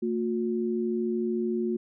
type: tone pair together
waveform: sine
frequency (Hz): 226.3 / 359.6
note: A3 / F#4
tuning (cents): +49 / -49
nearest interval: minor sixth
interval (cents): 802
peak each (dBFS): -28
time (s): 0.02-1.77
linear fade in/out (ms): 10
effects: none